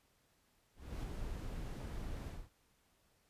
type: noise with ADSR envelope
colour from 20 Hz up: brown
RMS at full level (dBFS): -40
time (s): 0.75-2.5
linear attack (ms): 280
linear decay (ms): 6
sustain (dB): -3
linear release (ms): 220
effects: pink hiss -74 dBFS RMS until 3.29 s + resampled to 32000 Hz